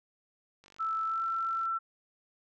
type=click train; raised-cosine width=0.2 ms; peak=-39 dBFS; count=50; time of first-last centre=0.64-1.654 s; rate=48.3 Hz
type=tone with pitch glide; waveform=sine; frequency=1318.5 to 1340.8 Hz; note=E6 to E6; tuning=0 to +29 cents; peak=-29 dBFS; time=0.79-1.79 s; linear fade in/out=20 ms; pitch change=+29 cents; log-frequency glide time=1.06-1.23 s
effects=none